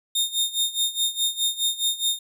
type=tone with tremolo; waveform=sawtooth; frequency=3663 Hz; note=A#7; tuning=31 cents flat; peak=-16 dBFS; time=0.15-2.19 s; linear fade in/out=5 ms; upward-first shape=sine; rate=4.8 Hz; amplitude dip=85%; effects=none